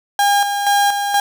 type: tone with tremolo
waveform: 35% pulse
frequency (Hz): 809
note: G#5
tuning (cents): -46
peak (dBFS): -10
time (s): 0.19-1.2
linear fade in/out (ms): 2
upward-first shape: square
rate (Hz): 2.1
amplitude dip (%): 50
effects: none